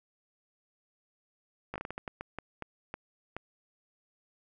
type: slowing click train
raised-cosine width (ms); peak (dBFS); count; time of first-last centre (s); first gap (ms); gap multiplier
0.5; -22; 13; 1.74-3.366; 17; 1.34
effects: none